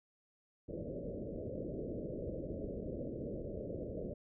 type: low-pass noise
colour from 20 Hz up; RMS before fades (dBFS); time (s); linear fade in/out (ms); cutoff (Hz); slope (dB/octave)
white; -42; 0.68-4.14; 10; 600; 96
effects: none